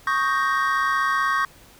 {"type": "chord", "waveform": "triangle", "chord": "Eb dominant seventh", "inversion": "third", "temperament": "equal", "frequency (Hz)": [1108.7, 1244.5, 1568, 1864.7], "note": ["Db6", "Eb6", "G6", "Bb6"], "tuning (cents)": [0, 0, 0, 0], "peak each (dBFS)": [-20, -26, -24, -25], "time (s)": [0.07, 1.45], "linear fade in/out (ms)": 2, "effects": ["pink hiss -50 dBFS RMS until 1.79 s"]}